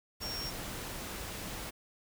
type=tone in noise; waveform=sine; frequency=5530 Hz; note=F8; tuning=18 cents flat; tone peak=-38 dBFS; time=0.21-0.51 s; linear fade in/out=20 ms; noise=pink; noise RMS=-41 dBFS; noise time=0.2-1.71 s; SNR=0 dB; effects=none